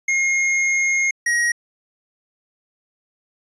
square tone pair in turn, 2143 / 1892.8 Hz, C7 / A#6, +41 / +26 cents, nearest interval major second, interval 215 cents, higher first, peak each -17 dBFS, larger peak neither, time 0.08-1.11 / 1.26-1.52 s, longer first, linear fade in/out 5 ms, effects resampled to 22050 Hz

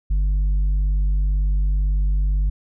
sine tone with tanh clipping, 49 Hz, G1, in tune, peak -17 dBFS, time 0.1-2.5 s, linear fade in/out 10 ms, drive 4 dB, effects none

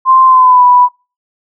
sine tone with pitch glide, 1045 to 987.5 Hz, C6 to B5, -2 to 0 cents, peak -3 dBFS, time 0.05-0.89 s, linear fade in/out 50 ms, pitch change -98 cents, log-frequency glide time 0.25-0.64 s, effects noise-tail reverb RT60 0.3 s tail -24 dB re dry

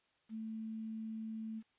sine tone with quantisation, 221 Hz, A3, 8 cents sharp, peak -40 dBFS, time 0.29-1.63 s, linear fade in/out 50 ms, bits 11, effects white hiss -75 dBFS RMS until 1.78 s + resampled to 8000 Hz

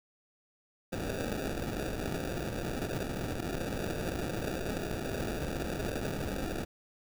violet noise with sample-and-hold, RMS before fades -35 dBFS, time 0.92-6.65 s, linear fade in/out 10 ms, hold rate 1050 Hz, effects none

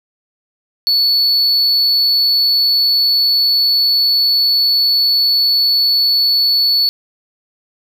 triangle tone, 4435 Hz, C#8, in tune, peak -9 dBFS, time 0.87-6.89 s, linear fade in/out 0 ms, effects none

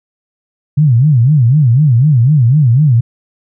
sine tone with vibrato, 133.7 Hz, C3, 38 cents sharp, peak -5 dBFS, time 0.77-3.01 s, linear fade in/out 10 ms, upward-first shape sine, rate 4 Hz, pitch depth 270 cents each way, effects none

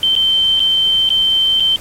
sine tone with dropouts, 3107 Hz, G7, 16 cents flat, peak -10 dBFS, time 0.03-1.76 s, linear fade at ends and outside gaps 1 ms, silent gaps 0.153-0.162 / 0.595-0.602 / 1.091-1.103 / 1.599-1.604 s, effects pink hiss -35 dBFS RMS until 1.8 s + MP3 64 kbps

